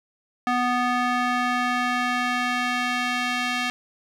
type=tone with band-pass filter sweep; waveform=square; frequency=246.9 Hz; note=B3; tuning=in tune; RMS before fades=-24 dBFS; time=0.47-3.7 s; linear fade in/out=0 ms; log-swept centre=1200 to 2500 Hz; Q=1.1; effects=none